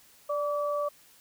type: tone pair together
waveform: sine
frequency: 586 / 1151.9 Hz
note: D5 / D6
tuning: -4 / -34 cents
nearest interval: octave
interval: 1170 cents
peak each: -28 / -32 dBFS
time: 0.29-0.89 s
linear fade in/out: 10 ms
effects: white hiss -58 dBFS RMS until 1.2 s